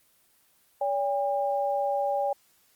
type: tone pair together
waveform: sine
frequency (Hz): 569.2 / 805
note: C#5 / G5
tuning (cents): +46 / +46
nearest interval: tritone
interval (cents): 600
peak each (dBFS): -27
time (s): 0.81-2.33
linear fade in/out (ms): 5
effects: white hiss -64 dBFS RMS until 2.75 s + Opus 24 kbps